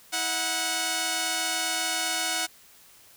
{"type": "tone pair together", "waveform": "5% pulse", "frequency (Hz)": [323.6, 735], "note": ["E4", "F#5"], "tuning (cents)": [-32, -12], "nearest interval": "octave + major second", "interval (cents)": 1420, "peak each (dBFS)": [-22, -15], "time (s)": [0.12, 2.47], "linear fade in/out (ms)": 20, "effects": ["white hiss -54 dBFS RMS until 3.16 s"]}